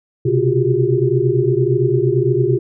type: tone cluster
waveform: sine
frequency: 125.3 / 134.1 / 349.5 / 371.3 / 403.7 Hz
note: B2 / C3 / F4 / F#4 / G#4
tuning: +25 / +43 / +1 / +6 / -49 cents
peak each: -19 dBFS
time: 0.25-2.59 s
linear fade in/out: 10 ms
effects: none